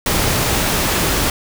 pink noise, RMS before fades -17 dBFS, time 0.06-1.3 s, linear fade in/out 2 ms, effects none

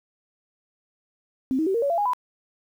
sine tone with pitch steps, 262.3 / 317.4 / 384 / 464.7 / 562.3 / 680.3 / 823.2 / 996 Hz, C4 / D#4 / G4 / A#4 / C#5 / F5 / G#5 / B5, +4 / +35 / -36 / -5 / +25 / -46 / -16 / +14 cents, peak -20 dBFS, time 1.51-2.134 s, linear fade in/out 0 ms, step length 78 ms, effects 9-bit

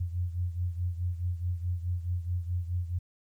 sine beating tone pair, 87.31 / 92.01 Hz, F2 / F#2, 0 / -9 cents, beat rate 4.7 Hz, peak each -30 / -35 dBFS, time 0-2.99 s, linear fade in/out 10 ms, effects 11-bit

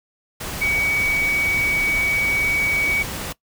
sine tone in noise, 2259 Hz, C#7, 32 cents sharp, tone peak -18 dBFS, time 0.61-3.03 s, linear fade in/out 10 ms, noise pink, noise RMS -29 dBFS, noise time 0.4-3.33 s, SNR +8 dB, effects noise-tail reverb RT60 0.1 s tail -20 dB re dry

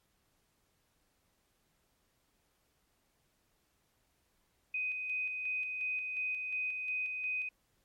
sine tone with tremolo, 2504 Hz, D#7, 10 cents sharp, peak -32 dBFS, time 4.74-7.49 s, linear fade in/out 5 ms, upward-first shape square, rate 2.8 Hz, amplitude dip 35%, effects pink hiss -75 dBFS RMS until 7.84 s + MP3 64 kbps

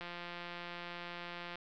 click train, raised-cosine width 0.3 ms, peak -28 dBFS, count 270, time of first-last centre 0.01-1.556 s, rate 174 Hz, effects low-pass 5000 Hz 12 dB/octave

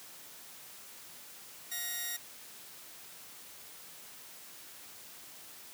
5% pulse tone pair together, 710.6 / 1885 Hz, F5 / A#6, +30 / +19 cents, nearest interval octave + perfect fourth, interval 1689 cents, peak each -36 / -25 dBFS, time 1.71-2.17 s, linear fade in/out 10 ms, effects white hiss -51 dBFS RMS until 5.73 s + high-pass 100 Hz 12 dB/octave

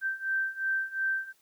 sine beating tone pair, 1560 / 1562.8 Hz, G6 / G6, -9 / -6 cents, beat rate 2.8 Hz, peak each -32 / -30 dBFS, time 0.01-1.33 s, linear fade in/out 50 ms, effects white hiss -67 dBFS RMS until 1.41 s

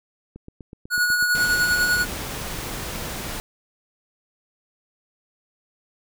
click train, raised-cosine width 3 ms, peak -26 dBFS, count 24, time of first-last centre 0.36-3.207 s, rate 8.08 Hz
square tone with tremolo, 1457 Hz, F#6, 27 cents flat, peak -17 dBFS, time 0.9-2.06 s, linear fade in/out 50 ms, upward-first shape sine, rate 10 Hz, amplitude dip 40%
pink noise, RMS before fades -31 dBFS, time 1.35-3.4 s, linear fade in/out 0 ms
effects none

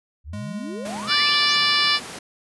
sine exponential sweep, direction up, 65 to 7459 Hz, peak -31 dBFS, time 0.24-1.57 s, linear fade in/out 50 ms
square tone, 207.7 Hz, G#3, in tune, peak -32 dBFS, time 0.33-1.09 s, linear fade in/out 5 ms
pink high-pass noise, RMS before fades -36 dBFS, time 0.85-2.19 s, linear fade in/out 5 ms, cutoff 170 Hz, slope 12 dB/octave
harmonic tone, 585 Hz, D5, 7 cents flat, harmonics 2 / 3 / 4 / 5 / 6 / 7 / 8 / 9, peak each -25 / -25 / -25 / -25 / -25 / -25 / -25 / -25 dBFS, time 1.07-2 s, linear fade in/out 50 ms
effects resampled to 24000 Hz

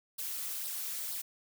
blue noise with flanger, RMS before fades -38 dBFS, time 0.18-1.22 s, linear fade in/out 10 ms, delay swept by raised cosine 0.21 to 5.21 ms, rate 2.1 Hz, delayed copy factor +0.65, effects none

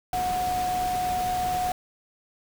sine tone in noise, 730 Hz, F#5, 24 cents flat, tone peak -24 dBFS, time 0.13-1.72 s, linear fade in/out 2 ms, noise pink, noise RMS -35 dBFS, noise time 0.13-1.72 s, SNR +8 dB, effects none

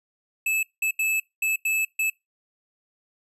square tone bursts at uneven times, 2611 Hz, E7, 17 cents flat, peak -22 dBFS, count 6, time 0.46-0.63 / 0.82-0.91 / 0.99-1.2 / 1.42-1.56 / 1.65-1.85 / 1.99-2.1 s, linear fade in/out 5 ms, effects noise-tail reverb RT60 0.2 s tail -23 dB re dry + resampled to 32000 Hz

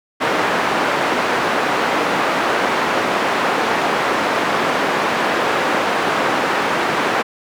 white band-pass noise, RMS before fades -18 dBFS, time 0.2-7.23 s, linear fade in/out 20 ms, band 240 to 1400 Hz, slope 12 dB/octave, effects none

